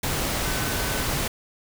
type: tone in noise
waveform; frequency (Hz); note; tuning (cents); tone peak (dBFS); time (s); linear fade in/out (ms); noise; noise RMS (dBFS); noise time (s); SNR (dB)
sine; 1516; F#6; +42; -36; 0.45-1.03; 5; pink; -26; 0.03-1.28; -13
effects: none